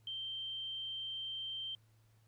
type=tone; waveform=sine; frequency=3136 Hz; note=G7; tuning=in tune; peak=-39 dBFS; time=0.07-1.75 s; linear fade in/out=2 ms; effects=added 110 Hz sine -65 dBFS peak until 2.27 s + pink hiss -75 dBFS RMS until 2.27 s